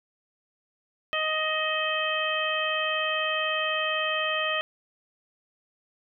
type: harmonic tone with a mistuned harmonic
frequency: 624 Hz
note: D#5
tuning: 5 cents sharp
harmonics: 1 / 2 / 3 / 4 / 5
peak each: -31 / -31 / -31 / -31 / -31 dBFS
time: 1.13-4.61 s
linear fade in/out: 0 ms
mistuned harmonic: 4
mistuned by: +45 cents
effects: none